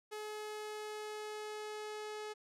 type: tone with low-pass filter sweep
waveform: sawtooth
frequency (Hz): 425.2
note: G#4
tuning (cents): +41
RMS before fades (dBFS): -44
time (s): 0.11-2.34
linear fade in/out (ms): 20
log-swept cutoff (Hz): 12000 to 8000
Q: 0.8
effects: none